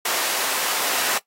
pink high-pass noise, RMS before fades -23 dBFS, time 0.05-1.18 s, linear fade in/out 5 ms, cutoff 640 Hz, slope 12 dB/octave, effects noise-tail reverb RT60 0.1 s tail -17 dB re dry + AAC 48 kbps

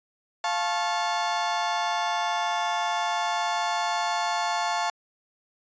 35% pulse chord, F augmented, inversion none, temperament just, 698.5 / 873.1 / 1091.3 Hz, F5 / A5 / C#6, 0 / -14 / -27 cents, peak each -27 / -26 / -30 dBFS, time 0.44-4.9 s, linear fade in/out 2 ms, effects resampled to 16000 Hz

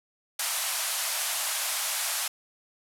white band-pass noise, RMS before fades -30 dBFS, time 0.39-2.28 s, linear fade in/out 5 ms, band 610 to 13000 Hz, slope 48 dB/octave, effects none

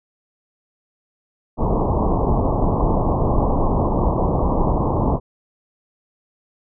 pink low-pass noise, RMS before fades -18 dBFS, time 1.57-5.2 s, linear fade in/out 50 ms, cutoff 1100 Hz, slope 96 dB/octave, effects none

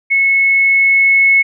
sine tone with level ramp, 2193 Hz, C#7, 19 cents flat, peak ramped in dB -9 to -6 dBFS, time 0.1-1.43 s, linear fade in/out 20 ms, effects none

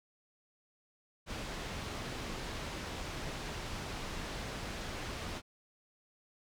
pink low-pass noise, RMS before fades -41 dBFS, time 1.26-5.42 s, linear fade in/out 50 ms, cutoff 5600 Hz, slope 12 dB/octave, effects none

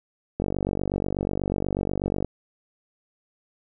click train, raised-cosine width 2 ms, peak -12 dBFS, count 90, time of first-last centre 0.4-2.246 s, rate 48.2 Hz, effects none

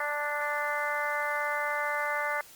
harmonic tone, 293.7 Hz, D4, in tune, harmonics 2 / 3 / 4 / 5 / 6 / 7, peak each -35 / -35 / -35 / -35 / -35 / -35 dBFS, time 0-2.41 s, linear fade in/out 2 ms, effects white hiss -52 dBFS RMS until 2.55 s + Opus 24 kbps

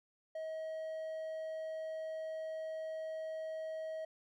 triangle tone, 636 Hz, D#5, 38 cents sharp, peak -37 dBFS, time 0.35-4.05 s, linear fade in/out 5 ms, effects none

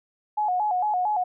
sine tone with vibrato, 784 Hz, G5, in tune, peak -21 dBFS, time 0.37-1.24 s, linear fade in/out 10 ms, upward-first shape square, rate 4.4 Hz, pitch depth 130 cents each way, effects none

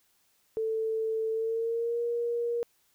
sine tone with pitch glide, 443.4 to 472.5 Hz, A4 to A#4, +13 to +23 cents, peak -27 dBFS, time 0.57-2.63 s, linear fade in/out 0 ms, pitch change +110 cents, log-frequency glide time 1.31-2 s, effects white hiss -69 dBFS RMS until 2.94 s

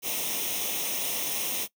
white noise with comb filter, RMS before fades -30 dBFS, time 0.02-1.68 s, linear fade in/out 50 ms, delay 0.33 ms, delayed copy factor +0.7, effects noise-tail reverb RT60 0.1 s tail -20 dB re dry + high-pass 200 Hz 12 dB/octave

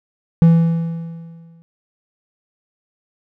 triangle tone with exponential decay, 166.1 Hz, E3, 13 cents sharp, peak -3 dBFS, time 0.42-1.62 s, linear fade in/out 0 ms, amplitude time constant 260 ms, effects none

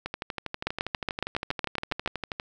two click trains, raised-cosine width 0.3 ms, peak -10 / -15 dBFS, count 11 / 30, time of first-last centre 0.67-2.061 / 0.06-2.399 s, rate 7.19 / 12.4 Hz, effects none

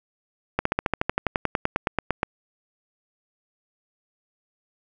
slowing click train, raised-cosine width 0.5 ms, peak -6 dBFS, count 19, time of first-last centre 0.59-2.231 s, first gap 64 ms, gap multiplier 1.04, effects none

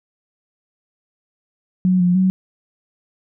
sine tone with pitch steps, 184 / 177.9 / 187.3 Hz, F#3 / F3 / F#3, -9 / +32 / +21 cents, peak -12 dBFS, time 1.85-2.3 s, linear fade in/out 0 ms, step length 150 ms, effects none

